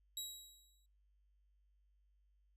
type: tone with exponential decay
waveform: 20% pulse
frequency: 3859 Hz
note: B7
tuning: 41 cents flat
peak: -34 dBFS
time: 0.17-0.86 s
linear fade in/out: 2 ms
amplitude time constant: 150 ms
effects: noise-tail reverb RT60 0.6 s tail -26 dB re dry + added 50 Hz sine -70 dBFS peak until 2.56 s